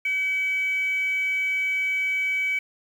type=tone with frequency modulation; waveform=sine; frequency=2280 Hz; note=C#7; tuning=48 cents sharp; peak=-21 dBFS; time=0.05-2.59 s; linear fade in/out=5 ms; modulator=748 Hz; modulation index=0.2; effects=tanh soft clip ceiling -17 dBFS + 8-bit